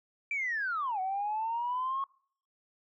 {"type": "linear two-way sweep", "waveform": "sine", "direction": "down then up", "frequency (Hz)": [2365, 740, 1099], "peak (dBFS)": -29, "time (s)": [0.31, 2.04], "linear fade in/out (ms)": 2, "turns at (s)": 1, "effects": ["noise-tail reverb RT60 0.6 s tail -26 dB re dry", "tanh soft clip ceiling -25 dBFS"]}